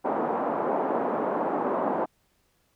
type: band-pass noise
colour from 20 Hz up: white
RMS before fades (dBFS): -27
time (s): 0.04-2.06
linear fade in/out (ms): 20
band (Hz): 220 to 940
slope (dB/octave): 24
effects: pink hiss -69 dBFS RMS until 2.75 s